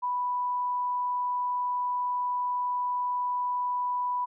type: tone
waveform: sine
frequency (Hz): 987.8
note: B5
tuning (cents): 0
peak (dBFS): -26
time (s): 0.02-4.26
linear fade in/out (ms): 20
effects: none